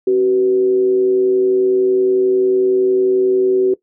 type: tone with frequency modulation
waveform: sine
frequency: 378.4 Hz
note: F#4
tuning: 39 cents sharp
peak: -10 dBFS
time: 0.07-3.74 s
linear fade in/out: 5 ms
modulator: 111 Hz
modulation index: 0.31
effects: noise-tail reverb RT60 0.1 s tail -18 dB re dry